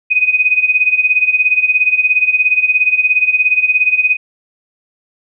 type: tone with tremolo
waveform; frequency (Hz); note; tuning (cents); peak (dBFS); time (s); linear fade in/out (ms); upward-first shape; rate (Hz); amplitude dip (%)
sine; 2500; D#7; +8; -6; 0.1-4.17; 20; sine; 17; 80
effects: none